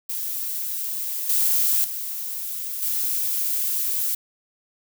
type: noise with level steps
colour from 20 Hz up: violet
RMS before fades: -28 / -20 / -30 / -24 dBFS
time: 0.09-4.15 s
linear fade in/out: 5 ms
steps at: 1.29 / 1.84 / 2.82 s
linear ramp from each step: 5 ms
effects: none